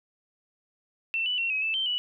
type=tone with pitch steps; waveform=sine; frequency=2687 / 2973 / 2724 / 2546 / 2636 / 3118 / 2951 Hz; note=E7 / F#7 / F7 / D#7 / E7 / G7 / F#7; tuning=+33 / +8 / -44 / +39 / -1 / -10 / -5 cents; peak=-25 dBFS; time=1.14-1.98 s; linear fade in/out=0 ms; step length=120 ms; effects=none